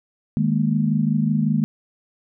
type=chord; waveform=sine; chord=D# suspended fourth; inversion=none; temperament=equal with one note detuned; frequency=154.85 / 207.7 / 233.1 Hz; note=D#3 / G#3 / A#3; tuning=-8 / 0 / 0 cents; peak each=-21 / -21 / -22 dBFS; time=0.37-1.64 s; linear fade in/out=0 ms; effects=none